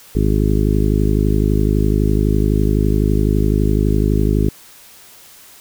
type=harmonic tone; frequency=51.91 Hz; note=G#1; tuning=in tune; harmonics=1 / 2 / 3 / 4 / 5 / 6 / 7 / 8; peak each=-16 / -19 / -21 / -22 / -23 / -24 / -24 / -25 dBFS; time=0.15-4.49 s; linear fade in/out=5 ms; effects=white hiss -43 dBFS RMS until 5.6 s